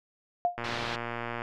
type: tone with exponential decay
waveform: sine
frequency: 705 Hz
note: F5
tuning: 16 cents sharp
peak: -19 dBFS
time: 0.45-0.6 s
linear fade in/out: 0 ms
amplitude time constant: 32 ms
type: click train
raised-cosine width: 0.5 ms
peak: -19 dBFS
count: 100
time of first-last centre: 0.58-1.419 s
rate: 118 Hz
type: low-pass noise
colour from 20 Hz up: white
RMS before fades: -37 dBFS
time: 0.64-0.96 s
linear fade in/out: 5 ms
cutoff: 4000 Hz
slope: 24 dB/octave
effects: none